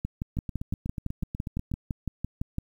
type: two click trains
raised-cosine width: 5 ms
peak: -20 / -17 dBFS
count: 12 / 16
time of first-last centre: 0.37-1.716 / 0.05-2.584 s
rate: 8.17 / 5.92 Hz
effects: 9-bit